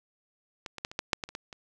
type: clicks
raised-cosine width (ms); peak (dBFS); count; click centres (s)
0.2; -20 / -22 / -14 / -26 / -12 / -6 / -16 / -26 / -19 / -26; 10; 0.662 / 0.783 / 0.849 / 0.915 / 0.991 / 1.132 / 1.238 / 1.29 / 1.351 / 1.528
effects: none